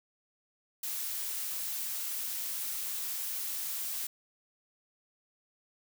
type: noise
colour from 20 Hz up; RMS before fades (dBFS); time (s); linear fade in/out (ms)
blue; -36; 0.83-4.07; 5
effects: none